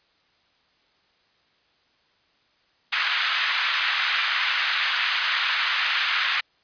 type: band-pass noise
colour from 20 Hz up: pink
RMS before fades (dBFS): -24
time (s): 2.92-6.41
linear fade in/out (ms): 10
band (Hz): 1300 to 3900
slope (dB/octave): 24
effects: white hiss -64 dBFS RMS until 6.63 s + resampled to 11025 Hz